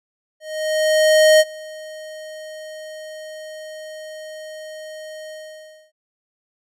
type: tone with ADSR envelope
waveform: square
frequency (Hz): 622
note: D#5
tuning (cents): -1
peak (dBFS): -9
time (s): 0.4-5.92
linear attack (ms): 1000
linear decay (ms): 39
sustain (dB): -24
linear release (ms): 610
effects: low-pass 11000 Hz 12 dB/octave